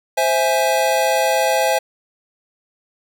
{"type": "chord", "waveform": "square", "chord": "C augmented", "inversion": "none", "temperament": "equal", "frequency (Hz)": [523.3, 659.3, 830.6], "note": ["C5", "E5", "G#5"], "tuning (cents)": [0, 0, 0], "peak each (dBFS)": -20, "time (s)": [0.17, 1.79], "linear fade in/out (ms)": 10, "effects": []}